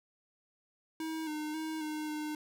square tone with pitch steps, 319.3 / 304.6 / 316.1 / 306.3 / 303.7 Hz, D#4 / D#4 / D#4 / D#4 / D#4, +45 / -37 / +27 / -27 / -42 cents, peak -36 dBFS, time 1-2.35 s, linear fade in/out 2 ms, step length 270 ms, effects none

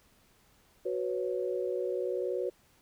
sine chord, F# suspended fourth, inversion none, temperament equal, 370 / 493.9 / 554.4 Hz, F#4 / B4 / C#5, 0 / 0 / 0 cents, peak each -33 / -34 / -36 dBFS, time 0.85-2.5 s, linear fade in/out 10 ms, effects pink hiss -65 dBFS RMS until 2.81 s

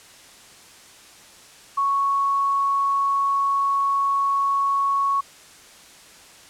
sine tone, 1108.7 Hz, C#6, in tune, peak -18 dBFS, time 1.77-5.21 s, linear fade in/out 10 ms, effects white hiss -47 dBFS RMS until 6.49 s + low-pass 9000 Hz 12 dB/octave

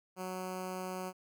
10% pulse tone with notch filter, 185 Hz, F#3, in tune, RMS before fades -40 dBFS, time 0.16-1.13 s, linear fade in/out 50 ms, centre 3500 Hz, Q 1.4, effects none

